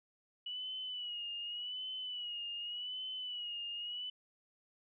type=tone with vibrato; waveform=sine; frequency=2933 Hz; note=F#7; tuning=16 cents flat; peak=-39 dBFS; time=0.46-4.1 s; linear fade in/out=5 ms; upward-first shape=sine; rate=0.86 Hz; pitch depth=64 cents each way; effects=none